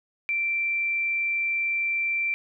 sine tone, 2349 Hz, D7, in tune, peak -23 dBFS, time 0.29-2.34 s, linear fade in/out 0 ms, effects none

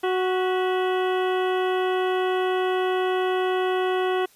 harmonic tone with a mistuned harmonic, 370 Hz, F#4, in tune, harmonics 1 / 2 / 3 / 4 / 5 / 7 / 8 / 9, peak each -22 / -28 / -32 / -34 / -36 / -39 / -40 / -41 dBFS, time 0.03-4.26 s, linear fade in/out 10 ms, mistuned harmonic 5, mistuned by +84 cents, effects white hiss -56 dBFS RMS until 4.35 s + resampled to 32000 Hz

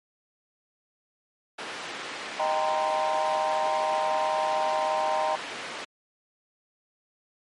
white band-pass noise, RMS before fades -37 dBFS, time 1.58-5.85 s, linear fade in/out 10 ms, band 260 to 2600 Hz, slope 12 dB/octave
sine chord, C minor seventh, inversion first, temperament equal with one note detuned, 622.3 / 784 / 932.3 / 1030.3 Hz, Eb5 / G5 / Bb5 / C6, 0 / 0 / 0 / -27 cents, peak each -28 / -28 / -29 / -32 dBFS, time 2.39-5.36 s, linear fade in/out 10 ms
effects MP3 48 kbps

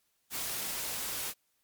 white noise, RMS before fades -36 dBFS, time 0.3-1.34 s, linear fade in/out 50 ms, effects white hiss -75 dBFS RMS until 1.63 s + MP3 96 kbps

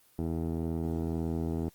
15% pulse tone with low-pass filter, 81.9 Hz, E2, 11 cents flat, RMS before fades -32 dBFS, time 0.19-1.69 s, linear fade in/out 0 ms, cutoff 510 Hz, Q 1.8, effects white hiss -63 dBFS RMS until 1.74 s + Opus 24 kbps

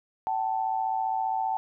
sine tone pair together, 764.9 / 880 Hz, G5 / A5, -43 / 0 cents, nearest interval major second, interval 243 cents, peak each -28 dBFS, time 0.27-1.57 s, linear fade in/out 0 ms, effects none

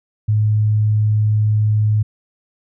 sine tone, 106.8 Hz, G#2, 49 cents sharp, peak -12 dBFS, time 0.28-2.03 s, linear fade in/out 10 ms, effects none

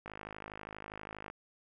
click train, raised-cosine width 0.5 ms, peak -28 dBFS, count 66, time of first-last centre 0.06-1.3 s, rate 52.4 Hz, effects none

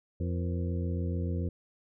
harmonic tone with a mistuned harmonic, 87 Hz, F2, 6 cents flat, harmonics 1 / 2 / 3 / 4 / 5 / 6, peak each -30 / -36 / -40 / -42 / -44 / -46 dBFS, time 0.2-1.49 s, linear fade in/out 5 ms, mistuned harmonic 5, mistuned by +120 cents, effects none

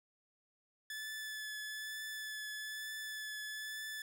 sawtooth tone with vibrato, 1731 Hz, A6, 29 cents flat, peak -38 dBFS, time 0.9-4.02 s, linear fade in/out 2 ms, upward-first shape triangle, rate 1.1 Hz, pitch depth 17 cents each way, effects none

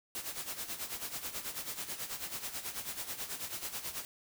white noise with tremolo, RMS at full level -38 dBFS, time 0.15-4.05 s, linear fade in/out 0 ms, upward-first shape sine, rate 9.2 Hz, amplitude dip 70%, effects none

